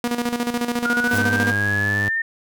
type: tone with tremolo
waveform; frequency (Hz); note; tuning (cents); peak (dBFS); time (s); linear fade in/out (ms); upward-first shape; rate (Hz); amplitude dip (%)
sawtooth; 240; B3; -49; -15; 0.04-1.52; 2; square; 14; 65
type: linear sweep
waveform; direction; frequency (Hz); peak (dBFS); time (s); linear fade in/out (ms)
sine; up; 1411 to 1828; -19; 0.85-2.22; 5
type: noise with exponential growth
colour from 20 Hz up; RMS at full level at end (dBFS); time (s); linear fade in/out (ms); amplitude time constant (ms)
white; -27; 0.98-1.18; 0; 42
type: tone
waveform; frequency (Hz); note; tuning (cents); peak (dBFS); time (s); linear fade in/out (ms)
sawtooth; 101.7; G#2; -36; -19; 1.13-2.09; 5
effects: none